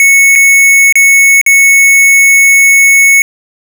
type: tone with dropouts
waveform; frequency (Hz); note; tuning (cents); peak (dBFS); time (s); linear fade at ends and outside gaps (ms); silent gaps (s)
square; 2207; C#7; -8; -3; 0-3.22; 1; 0.354-0.358 / 0.925-0.955 / 1.414-1.463
effects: none